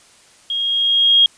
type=tone with level ramp; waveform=sine; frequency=3262 Hz; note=G#7; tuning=32 cents flat; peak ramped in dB=-19 to -7 dBFS; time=0.5-1.26 s; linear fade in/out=2 ms; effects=white hiss -49 dBFS RMS until 1.37 s + resampled to 22050 Hz